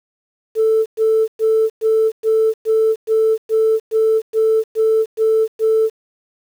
sine tone bursts, 441.6 Hz, A4, 6 cents sharp, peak -10 dBFS, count 13, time 0.55-5.9 s, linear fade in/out 50 ms, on 310 ms, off 110 ms, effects tanh soft clip ceiling -7 dBFS + 7-bit

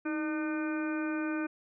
harmonic tone with a mistuned harmonic, 302.6 Hz, D#4, 48 cents flat, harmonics 1 / 2 / 3 / 4 / 5 / 6 / 7 / 8, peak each -31 / -42 / -47 / -44 / -40 / -51 / -55 / -45 dBFS, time 0.05-1.47 s, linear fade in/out 10 ms, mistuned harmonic 1, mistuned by +62 cents, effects none

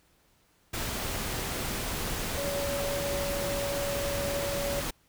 sine tone in noise, 565 Hz, C#5, 33 cents sharp, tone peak -31 dBFS, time 2.37-4.81 s, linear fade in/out 10 ms, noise pink, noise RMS -33 dBFS, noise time 0.73-4.91 s, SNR -1 dB, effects pink hiss -66 dBFS RMS until 5.08 s

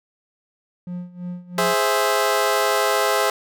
triangle tone with tremolo, 177.8 Hz, F3, 31 cents sharp, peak -24 dBFS, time 0.87-1.74 s, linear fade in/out 2 ms, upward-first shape sine, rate 3 Hz, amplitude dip 85%
20% pulse chord, Ab augmented, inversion none, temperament equal, 415.3 / 523.3 / 659.3 Hz, Ab4 / C5 / E5, 0 / 0 / 0 cents, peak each -17 dBFS, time 1.58-3.3 s, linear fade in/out 2 ms
effects none

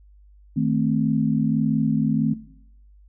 sine chord, A diminished, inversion second, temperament equal, 155.56 / 220 / 261.6 Hz, Eb3 / A3 / C4, 0 / 0 / 0 cents, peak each -23 dBFS, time 0.56-2.34 s, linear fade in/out 10 ms, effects noise-tail reverb RT60 0.7 s tail -17 dB re dry + added 50 Hz sine -48 dBFS peak until 3.08 s

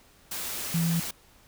sine tone in noise, 167.1 Hz, E3, 24 cents sharp, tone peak -23 dBFS, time 0.74-1 s, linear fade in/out 5 ms, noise white, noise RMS -34 dBFS, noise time 0.31-1.11 s, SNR +8 dB, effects pink hiss -58 dBFS RMS until 1.47 s

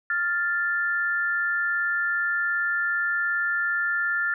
sine tone pair together, 1398.7 / 1760 Hz, F6 / A6, +2 / 0 cents, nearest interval major third, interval 398 cents, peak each -25 dBFS, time 0.1-4.34 s, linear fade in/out 2 ms, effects none

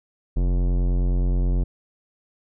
sine tone with tanh clipping, 44.81 Hz, F1, 45 cents sharp, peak -20 dBFS, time 0.36-1.64 s, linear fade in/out 10 ms, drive 18 dB, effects none

